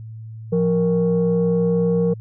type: tone pair together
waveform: sine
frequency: 174.61 / 466.2 Hz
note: F3 / A#4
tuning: 0 / 0 cents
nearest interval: octave + perfect fourth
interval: 1700 cents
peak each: -17 dBFS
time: 0.52-2.14 s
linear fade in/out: 10 ms
effects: tanh soft clip ceiling -10 dBFS + added 111 Hz sine -32 dBFS peak until 2.2 s